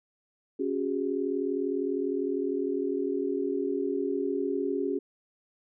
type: chord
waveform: sine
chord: C# suspended fourth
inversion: none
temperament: equal with one note detuned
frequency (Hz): 277.2 / 370 / 409.8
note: C#4 / F#4 / G#4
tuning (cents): 0 / 0 / -23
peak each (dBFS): -31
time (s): 0.59-4.99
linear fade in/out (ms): 10
effects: none